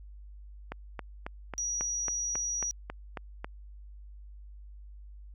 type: click train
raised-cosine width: 0.5 ms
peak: -21 dBFS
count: 11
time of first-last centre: 0.72-3.445 s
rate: 3.67 Hz
type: tone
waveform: sine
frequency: 5790 Hz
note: F#8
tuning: 38 cents flat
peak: -30 dBFS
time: 1.58-2.71 s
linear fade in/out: 0 ms
effects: added 50 Hz sine -45 dBFS peak until 5.34 s